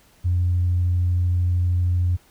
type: tone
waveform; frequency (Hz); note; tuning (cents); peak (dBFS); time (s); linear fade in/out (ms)
sine; 88.7; F2; +27; -16; 0.24-2.17; 20
effects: tanh soft clip ceiling -13 dBFS + pink hiss -56 dBFS RMS until 2.3 s